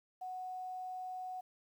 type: tone with quantisation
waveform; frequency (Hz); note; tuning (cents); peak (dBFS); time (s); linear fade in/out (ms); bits
sine; 740; F#5; 0; -40; 0.21-1.41; 10; 11
effects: none